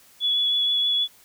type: tone with vibrato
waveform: sine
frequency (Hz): 3400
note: G#7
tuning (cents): +40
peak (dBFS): -19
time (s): 0.2-1.08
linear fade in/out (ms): 50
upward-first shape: triangle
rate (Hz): 6.3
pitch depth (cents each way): 15
effects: white hiss -54 dBFS RMS until 1.24 s